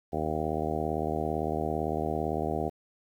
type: harmonic tone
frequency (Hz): 77.78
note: D#2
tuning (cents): 0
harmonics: 1 / 2 / 3 / 4 / 5 / 6 / 7 / 8 / 9 / 10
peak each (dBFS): -37 / -37 / -37 / -37 / -35 / -37 / -40 / -39 / -35 / -38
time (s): 0.12-2.7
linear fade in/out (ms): 20
effects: 10-bit